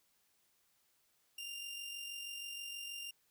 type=tone with amplitude modulation; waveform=sawtooth; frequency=2794 Hz; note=F7; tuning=in tune; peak=-38 dBFS; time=1.38-3.11 s; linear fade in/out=5 ms; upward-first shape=sine; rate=46.3 Hz; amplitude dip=40%; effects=white hiss -75 dBFS RMS until 3.3 s